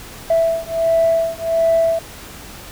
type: beating tone pair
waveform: sine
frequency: 659.3 / 660.7 Hz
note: E5 / E5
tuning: 0 / +4 cents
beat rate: 1.4 Hz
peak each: -16 dBFS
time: 0.3-1.99 s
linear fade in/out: 5 ms
effects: tanh soft clip ceiling -7 dBFS + pink hiss -36 dBFS RMS until 2.71 s